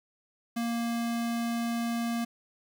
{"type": "tone", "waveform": "square", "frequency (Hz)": 233.5, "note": "A#3", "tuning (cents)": 3, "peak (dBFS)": -29, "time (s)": [0.56, 2.25], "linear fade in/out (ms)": 10, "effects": ["10-bit"]}